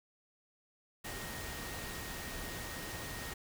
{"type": "tone in noise", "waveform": "sine", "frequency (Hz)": 1864.7, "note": "A#6", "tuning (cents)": 0, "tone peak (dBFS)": -49, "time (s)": [1.04, 3.34], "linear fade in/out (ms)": 10, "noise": "pink", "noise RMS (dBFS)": -43, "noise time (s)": [1.04, 3.34], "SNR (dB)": -9, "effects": []}